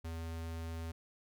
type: tone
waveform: square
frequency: 82.2 Hz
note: E2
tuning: 4 cents flat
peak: -40 dBFS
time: 0.04-0.92 s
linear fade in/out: 10 ms
effects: none